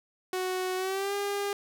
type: tone with pitch glide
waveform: sawtooth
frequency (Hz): 370 to 403.5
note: F#4 to G#4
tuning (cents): 0 to -50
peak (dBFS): -25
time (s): 0.33-1.53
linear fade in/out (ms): 2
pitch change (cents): +150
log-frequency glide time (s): 0.76-1.14
effects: none